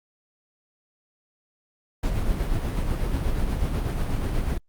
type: noise with tremolo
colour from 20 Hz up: brown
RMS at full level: -23 dBFS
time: 2.03-4.58 s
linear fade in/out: 5 ms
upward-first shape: sine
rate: 8.2 Hz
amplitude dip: 35%
effects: Opus 48 kbps